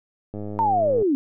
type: click train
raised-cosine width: 2 ms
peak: -20 dBFS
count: 72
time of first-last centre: 0.34-1.023 s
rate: 104 Hz
type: linear sweep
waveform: sine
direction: down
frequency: 932.3 to 259.7 Hz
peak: -17 dBFS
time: 0.59-1.15 s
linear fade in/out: 0 ms
effects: none